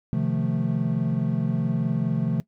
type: chord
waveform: triangle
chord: F dominant seventh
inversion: second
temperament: equal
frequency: 130.81 / 155.56 / 174.61 / 220 Hz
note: C3 / Eb3 / F3 / A3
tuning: 0 / 0 / 0 / 0 cents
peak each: -25 dBFS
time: 0.13-2.4 s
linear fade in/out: 0 ms
effects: noise-tail reverb RT60 0.1 s tail -19 dB re dry + tanh soft clip ceiling -9 dBFS